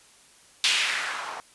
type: noise with low-pass filter sweep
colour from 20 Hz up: violet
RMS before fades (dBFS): -27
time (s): 0.64-1.4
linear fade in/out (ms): 0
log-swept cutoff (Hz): 3300 to 840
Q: 1.9
effects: white hiss -55 dBFS RMS until 1.54 s + resampled to 24000 Hz